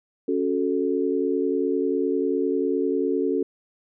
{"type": "chord", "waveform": "sine", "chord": "F# minor", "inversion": "second", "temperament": "equal", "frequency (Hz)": [277.2, 370, 440], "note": ["C#4", "F#4", "A4"], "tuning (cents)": [0, 0, 0], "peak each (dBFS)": -25, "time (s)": [0.28, 3.43], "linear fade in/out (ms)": 5, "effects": []}